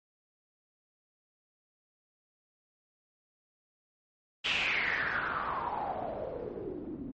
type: noise with low-pass filter sweep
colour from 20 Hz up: white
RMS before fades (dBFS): -34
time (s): 4.44-7.12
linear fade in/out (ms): 20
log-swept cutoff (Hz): 3000 to 250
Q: 5.7
effects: MP3 32 kbps